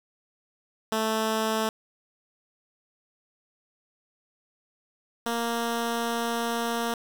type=tone pair in turn; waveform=10% pulse; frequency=220 / 233.1 Hz; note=A3 / A#3; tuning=0 / 0 cents; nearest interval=minor second; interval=100 cents; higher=second; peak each=-16 / -18 dBFS; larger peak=first; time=0.92-1.69 / 5.26-6.94 s; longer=second; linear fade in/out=2 ms; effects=7-bit